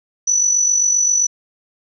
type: tone with amplitude modulation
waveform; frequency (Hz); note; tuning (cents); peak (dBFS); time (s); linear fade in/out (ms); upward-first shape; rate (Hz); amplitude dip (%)
sine; 5950; F#8; +9; -10; 0.27-1.27; 10; sine; 47.6; 55
effects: none